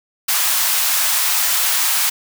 white high-pass noise, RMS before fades -17 dBFS, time 0.28-2.1 s, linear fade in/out 10 ms, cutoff 750 Hz, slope 24 dB/octave, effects none

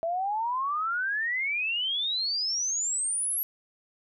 sine exponential sweep, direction up, 651 to 11760 Hz, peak -26 dBFS, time 0.03-3.43 s, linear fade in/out 0 ms, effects none

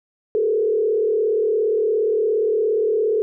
sine tone with frequency modulation, 434.4 Hz, A4, 22 cents flat, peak -16 dBFS, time 0.35-3.22 s, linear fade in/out 0 ms, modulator 37.2 Hz, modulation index 0.94, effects none

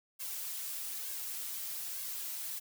blue noise with flanger, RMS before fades -40 dBFS, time 0.19-2.6 s, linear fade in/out 20 ms, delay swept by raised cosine 1.8 to 6.1 ms, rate 1.1 Hz, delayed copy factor +1, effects none

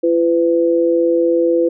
sine tone pair together, 339.1 / 503 Hz, E4 / B4, +49 / +32 cents, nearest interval perfect fifth, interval 683 cents, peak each -14 dBFS, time 0.03-1.69 s, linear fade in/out 10 ms, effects none

